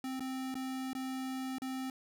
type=tone with dropouts; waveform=square; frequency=261.6 Hz; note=C4; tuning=in tune; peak=-37 dBFS; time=0.04-1.9 s; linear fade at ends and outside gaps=2 ms; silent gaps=0.196-0.205 / 0.543-0.553 / 0.932-0.95 / 1.584-1.619 s; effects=none